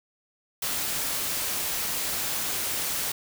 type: noise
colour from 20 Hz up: white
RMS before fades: -29 dBFS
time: 0.62-3.12 s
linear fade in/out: 5 ms
effects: none